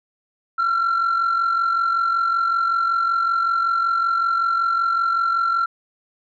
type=tone pair together; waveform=sine; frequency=1354.7 / 1400 Hz; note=E6 / F6; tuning=+47 / +4 cents; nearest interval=minor second; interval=57 cents; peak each=-16 / -23 dBFS; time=0.58-5.66 s; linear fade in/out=10 ms; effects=tanh soft clip ceiling -14 dBFS